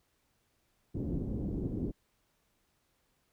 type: low-pass noise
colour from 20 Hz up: white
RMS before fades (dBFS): -35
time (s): 0.94-1.92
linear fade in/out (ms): 20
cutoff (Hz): 320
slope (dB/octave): 24
effects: pink hiss -75 dBFS RMS until 3.32 s